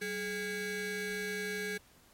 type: ring-modulated tone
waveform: 30% pulse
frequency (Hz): 610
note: D#5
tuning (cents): -34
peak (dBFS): -29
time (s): 0.01-1.78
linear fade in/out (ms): 10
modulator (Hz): 1030
effects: pink hiss -62 dBFS RMS until 2.13 s + MP3 64 kbps